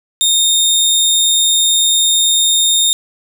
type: tone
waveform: 25% pulse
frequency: 3669 Hz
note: A#7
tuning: 28 cents flat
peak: -6 dBFS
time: 0.21-2.93 s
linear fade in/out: 0 ms
effects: none